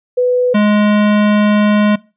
sine / square tone pair in turn, 496.8 / 208.9 Hz, B4 / G#3, +10 / +10 cents, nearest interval octave + minor third, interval 1500 cents, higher first, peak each -9 dBFS, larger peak neither, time 0.17-0.54 / 0.54-1.96 s, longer second, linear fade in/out 10 ms, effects noise-tail reverb RT60 0.3 s tail -22 dB re dry + resampled to 8000 Hz

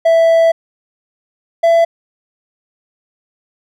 triangle tone pair in turn, 660 / 669.2 Hz, E5 / E5, +2 / +26 cents, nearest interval unison, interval 24 cents, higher second, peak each -5 dBFS, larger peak neither, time 0.05-0.52 / 1.63-1.85 s, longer first, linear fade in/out 10 ms, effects none

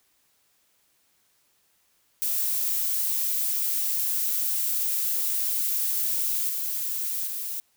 violet noise with level steps, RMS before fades -26 / -29 / -32 dBFS, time 2.22-7.6 s, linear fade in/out 0 ms, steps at 6.49 / 7.27 s, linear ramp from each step 2 ms, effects white hiss -67 dBFS RMS until 7.76 s

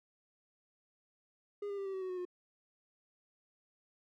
triangle tone with pitch steps, 408.7 / 401.2 / 393.9 / 386.7 / 379.6 / 372.6 / 365.8 / 359.1 Hz, G#4 / G4 / G4 / G4 / F#4 / F#4 / F#4 / F4, -28 / +40 / +8 / -24 / +44 / +12 / -20 / +48 cents, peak -35 dBFS, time 1.62-2.252 s, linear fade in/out 5 ms, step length 79 ms, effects none

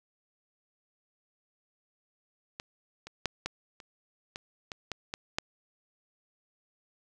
clicks, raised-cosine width 0.2 ms, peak -21 / -26 / -11 / -15 / -30 / -21 / -21 / -17 / -17 / -11 dBFS, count 10, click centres 2.599 / 3.07 / 3.257 / 3.46 / 3.802 / 4.359 / 4.718 / 4.917 / 5.139 / 5.385 s, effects none

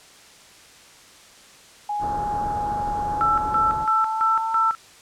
sine tone with pitch glide, 830.6 to 900.6 Hz, G#5 to A5, 0 to +40 cents, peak -23 dBFS, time 1.89-4.71 s, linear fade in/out 5 ms, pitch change +140 cents, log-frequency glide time 3.04-4.57 s
pink low-pass noise, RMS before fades -33 dBFS, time 1.99-3.87 s, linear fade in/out 50 ms, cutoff 1500 Hz, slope 48 dB/octave
sine tone with tremolo, 1332 Hz, E6, 18 cents sharp, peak -17 dBFS, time 3.21-4.75 s, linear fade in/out 0 ms, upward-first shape square, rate 3 Hz, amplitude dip 75%
effects white hiss -48 dBFS RMS until 5.01 s + low-pass 8000 Hz 12 dB/octave

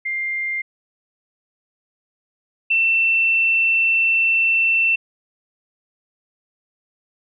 sine tone pair in turn, 2100 / 2685 Hz, C7 / E7, +6 / +31 cents, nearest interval major third, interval 425 cents, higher second, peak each -21 / -14 dBFS, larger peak second, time 0.05-0.62 / 2.7-4.96 s, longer second, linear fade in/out 10 ms, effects none

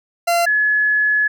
40% pulse / sine tone pair in turn, 687 / 1702.4 Hz, F5 / G#6, -29 / +42 cents, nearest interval octave + major third, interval 1571 cents, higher second, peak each -13 dBFS, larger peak neither, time 0.27-0.46 / 0.46-1.28 s, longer second, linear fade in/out 10 ms, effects none

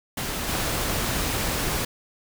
pink noise with level steps, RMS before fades -29 / -26 dBFS, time 0.17-1.85 s, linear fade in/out 5 ms, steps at 0.48 s, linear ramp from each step 10 ms, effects none

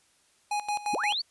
square tone with tremolo, 830 Hz, G#5, 1 cent flat, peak -27 dBFS, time 0.51-1.14 s, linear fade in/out 5 ms, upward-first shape square, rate 5.7 Hz, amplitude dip 80%
sine linear sweep, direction up, 115.6 to 4700 Hz, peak -27 dBFS, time 0.93-1.22 s, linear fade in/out 10 ms
effects white hiss -65 dBFS RMS until 1.3 s + resampled to 24000 Hz

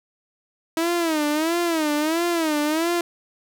sawtooth tone with vibrato, 320 Hz, D#4, 49 cents sharp, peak -16 dBFS, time 0.77-3.01 s, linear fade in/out 2 ms, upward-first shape sine, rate 1.5 Hz, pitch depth 140 cents each way, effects none

